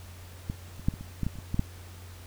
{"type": "clicks", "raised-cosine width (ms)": 5, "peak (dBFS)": [-19, -29, -11, -26, -26, -16, -16, -29, -28, -17, -11], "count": 11, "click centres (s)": [0.499, 0.796, 0.885, 0.939, 1.01, 1.233, 1.266, 1.356, 1.387, 1.544, 1.594], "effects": ["added 89 Hz sine -44 dBFS peak until 2.26 s", "pink hiss -51 dBFS RMS until 2.26 s"]}